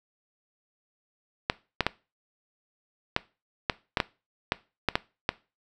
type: clicks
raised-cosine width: 0.3 ms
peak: -6 dBFS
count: 11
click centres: 1.499 / 1.807 / 1.866 / 3.164 / 3.698 / 3.972 / 4.002 / 4.521 / 4.887 / 4.955 / 5.291 s
effects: noise-tail reverb RT60 0.3 s tail -20 dB re dry